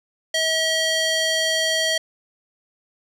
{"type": "tone with band-pass filter", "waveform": "square", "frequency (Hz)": 642, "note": "E5", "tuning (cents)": -46, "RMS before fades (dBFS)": -21, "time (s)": [0.34, 1.98], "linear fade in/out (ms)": 5, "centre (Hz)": 3900, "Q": 0.97, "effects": []}